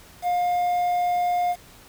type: tone with quantisation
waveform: triangle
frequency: 710 Hz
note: F5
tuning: 28 cents sharp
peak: -18 dBFS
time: 0.22-1.56 s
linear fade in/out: 50 ms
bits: 7
effects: pink hiss -49 dBFS RMS until 1.88 s